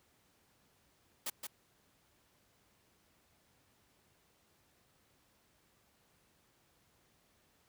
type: noise with echo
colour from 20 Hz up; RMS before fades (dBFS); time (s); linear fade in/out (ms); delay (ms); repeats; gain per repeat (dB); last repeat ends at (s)
white; -38; 1.26-1.3; 5; 170; 1; -5; 1.47
effects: pink hiss -71 dBFS RMS until 7.68 s + high-pass 60 Hz 12 dB/octave